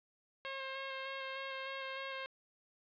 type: tone with vibrato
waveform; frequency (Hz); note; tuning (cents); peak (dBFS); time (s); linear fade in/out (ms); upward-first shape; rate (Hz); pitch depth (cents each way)
10% pulse; 536; C5; +42; -32; 0.45-2.26; 0; square; 3.3; 12
effects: resampled to 11025 Hz